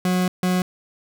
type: tone bursts at uneven times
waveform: 40% pulse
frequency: 182.3 Hz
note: F#3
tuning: 25 cents flat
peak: -17 dBFS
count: 2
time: 0.05-0.28 / 0.43-0.62 s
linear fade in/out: 2 ms
effects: none